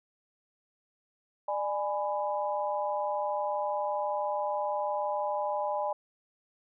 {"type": "chord", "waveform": "sine", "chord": "G# diminished", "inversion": "second", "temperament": "just", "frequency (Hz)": [598, 830.6, 996.7], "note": ["D5", "G#5", "B5"], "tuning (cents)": [31, 0, 16], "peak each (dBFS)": [-32, -32, -35], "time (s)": [1.48, 5.93], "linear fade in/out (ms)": 5, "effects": []}